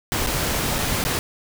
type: noise with dropouts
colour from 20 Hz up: pink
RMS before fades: -23 dBFS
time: 0.12-1.19 s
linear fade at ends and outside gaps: 0 ms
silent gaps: 0.264-0.271 / 0.784-0.788 / 1.039-1.05 s
effects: none